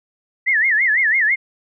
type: tone with vibrato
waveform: sine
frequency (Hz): 1916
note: A#6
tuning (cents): +47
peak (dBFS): -13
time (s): 0.46-1.36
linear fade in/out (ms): 20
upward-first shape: sine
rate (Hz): 6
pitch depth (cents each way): 210
effects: none